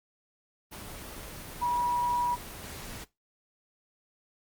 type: tone in noise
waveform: sine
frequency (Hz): 968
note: B5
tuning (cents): -35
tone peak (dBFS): -25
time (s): 1.61-2.36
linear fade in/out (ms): 20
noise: pink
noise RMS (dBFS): -42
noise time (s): 0.71-3.05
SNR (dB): +14
effects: noise-tail reverb RT60 0.2 s tail -19 dB re dry + Opus 24 kbps